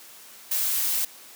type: noise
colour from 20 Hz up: blue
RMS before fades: -25 dBFS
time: 0.51-1.05 s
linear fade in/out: 5 ms
effects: white hiss -47 dBFS RMS until 1.35 s + high-pass 200 Hz 12 dB/octave